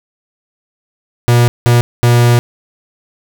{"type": "tone bursts at uneven times", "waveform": "45% pulse", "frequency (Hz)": 120, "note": "B2", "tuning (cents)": -49, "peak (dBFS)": -6, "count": 3, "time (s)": [[1.28, 1.48], [1.66, 1.81], [2.03, 2.39]], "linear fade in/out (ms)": 0, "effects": []}